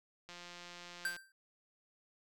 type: click train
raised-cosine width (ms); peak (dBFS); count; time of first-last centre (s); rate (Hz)
0.2; -33; 154; 0.29-1.164; 175
type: tone with exponential decay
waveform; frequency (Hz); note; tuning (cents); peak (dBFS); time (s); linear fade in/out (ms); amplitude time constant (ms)
square; 1568; G6; 0; -32; 1.05-1.32; 2; 57
effects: none